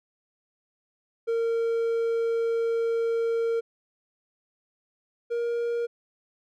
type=tone pair in turn; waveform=triangle; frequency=460 / 471 Hz; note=A#4 / A#4; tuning=-23 / +18 cents; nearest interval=unison; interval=41 cents; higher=second; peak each=-21 / -23 dBFS; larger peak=first; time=1.27-3.61 / 5.3-5.87 s; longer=first; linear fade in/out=20 ms; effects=none